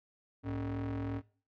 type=ring-modulated tone; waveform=square; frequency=85.3 Hz; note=F2; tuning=40 cents flat; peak=-32 dBFS; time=0.43-1.22 s; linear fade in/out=50 ms; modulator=192 Hz; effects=noise-tail reverb RT60 0.4 s tail -20 dB re dry + low-pass 2000 Hz 12 dB/octave